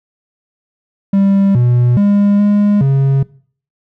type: tone with pitch steps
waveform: triangle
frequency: 196.8 / 122.1 / 202.8 / 205.5 / 136.6 Hz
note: G3 / B2 / G#3 / G#3 / C#3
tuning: +7 / -19 / -41 / -18 / -25 cents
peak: -6 dBFS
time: 1.13-3.23 s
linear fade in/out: 5 ms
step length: 420 ms
effects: noise-tail reverb RT60 0.5 s tail -21 dB re dry